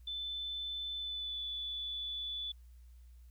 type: tone with pitch glide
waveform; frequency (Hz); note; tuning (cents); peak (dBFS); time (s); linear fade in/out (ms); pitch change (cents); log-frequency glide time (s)
sine; 3520 to 3466; A7 to A7; 0 to -27; -37; 0.07-2.52; 5; -27; 0.96-1.42
effects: added 60 Hz sine -53 dBFS peak until 3.3 s + white hiss -75 dBFS RMS until 3.3 s